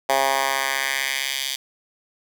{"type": "tone with high-pass filter sweep", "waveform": "10% pulse", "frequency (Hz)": 135.6, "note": "C#3", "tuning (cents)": -38, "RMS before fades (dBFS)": -23, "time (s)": [0.09, 1.56], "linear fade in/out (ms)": 5, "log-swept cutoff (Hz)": [700, 3500], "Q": 1.6, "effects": []}